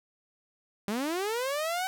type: linear sweep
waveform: sawtooth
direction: up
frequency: 194 to 765 Hz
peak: -25 dBFS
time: 0.88-1.87 s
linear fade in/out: 0 ms
effects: none